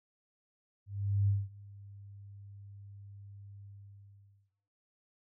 sine tone with ADSR envelope, 100 Hz, G2, 35 cents sharp, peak -24 dBFS, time 0.86-4.52 s, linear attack 420 ms, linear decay 210 ms, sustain -23 dB, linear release 870 ms, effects noise-tail reverb RT60 0.7 s tail -18 dB re dry

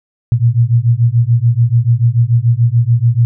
sine beating tone pair, 114.7 / 121.6 Hz, A#2 / B2, -28 / -26 cents, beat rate 6.9 Hz, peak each -11 dBFS, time 0.32-3.25 s, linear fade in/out 0 ms, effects none

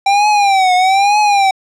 square tone with vibrato, 784 Hz, G5, in tune, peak -9 dBFS, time 0.06-1.51 s, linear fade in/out 5 ms, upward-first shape triangle, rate 1.1 Hz, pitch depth 140 cents each way, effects low-pass 6000 Hz 12 dB/octave

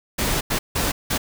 pink noise bursts at uneven times, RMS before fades -22 dBFS, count 4, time 0.18-0.41 / 0.5-0.59 / 0.75-0.92 / 1.1-1.18 s, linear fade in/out 10 ms, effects none

